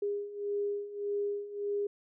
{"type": "beating tone pair", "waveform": "sine", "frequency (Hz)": [406.5, 408.2], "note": ["G#4", "G#4"], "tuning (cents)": [-37, -30], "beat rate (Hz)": 1.7, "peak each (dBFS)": [-37, -33], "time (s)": [0.02, 1.87], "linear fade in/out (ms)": 5, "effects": []}